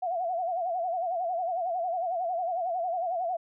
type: tone with vibrato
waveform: sine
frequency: 705 Hz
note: F5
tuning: 16 cents sharp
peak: -27 dBFS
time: 0.02-3.37 s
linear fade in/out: 10 ms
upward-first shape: sine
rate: 11 Hz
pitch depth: 110 cents each way
effects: none